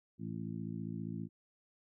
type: harmonic tone with a mistuned harmonic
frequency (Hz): 55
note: A1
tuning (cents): 0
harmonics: 2 / 3 / 4 / 5 / 6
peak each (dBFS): -45 / -42 / -43 / -48 / -50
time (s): 0.18-1.29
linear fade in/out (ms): 50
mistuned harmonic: 6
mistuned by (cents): +29
effects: none